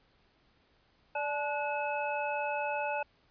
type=tone cluster; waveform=sine; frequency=586 / 861 / 1466 / 2582 Hz; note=D5 / A5 / F#6 / E7; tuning=-4 / -38 / -16 / -37 cents; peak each=-35 / -34 / -40 / -38 dBFS; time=1.15-3.03 s; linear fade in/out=5 ms; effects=pink hiss -68 dBFS RMS until 3.3 s + resampled to 11025 Hz